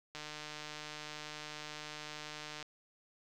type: click train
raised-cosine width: 0.2 ms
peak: -27 dBFS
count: 375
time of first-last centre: 0.15-2.627 s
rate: 151 Hz
effects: none